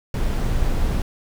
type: noise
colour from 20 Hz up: brown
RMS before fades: -20 dBFS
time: 0.14-1.02 s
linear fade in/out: 2 ms
effects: none